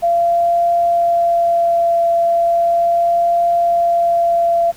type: tone with vibrato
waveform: sine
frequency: 684 Hz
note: F5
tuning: 36 cents flat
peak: -11 dBFS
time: 0.02-4.72 s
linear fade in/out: 20 ms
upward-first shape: triangle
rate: 0.36 Hz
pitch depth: 12 cents each way
effects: pink hiss -43 dBFS RMS until 4.76 s